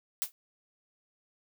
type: noise with exponential decay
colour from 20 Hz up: blue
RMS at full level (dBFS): -26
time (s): 0.22-0.32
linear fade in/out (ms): 0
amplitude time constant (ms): 20
effects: none